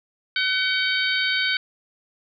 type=harmonic tone with a mistuned harmonic; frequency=754 Hz; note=F#5; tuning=32 cents sharp; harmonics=2 / 3 / 4 / 5 / 6; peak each=-24 / -26 / -27 / -28 / -29 dBFS; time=0.36-1.57 s; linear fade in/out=2 ms; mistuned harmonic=4; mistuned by=+50 cents; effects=none